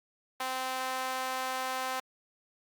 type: tone with high-pass filter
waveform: sawtooth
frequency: 259.2 Hz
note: C4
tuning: 16 cents flat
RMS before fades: -34 dBFS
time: 0.4-2 s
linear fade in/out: 5 ms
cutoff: 840 Hz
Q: 1.5
effects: Opus 32 kbps